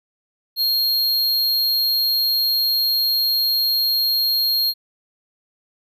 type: tone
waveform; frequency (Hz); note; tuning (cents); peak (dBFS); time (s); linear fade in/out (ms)
square; 4240; C8; +22; -17; 0.56-4.74; 50
effects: none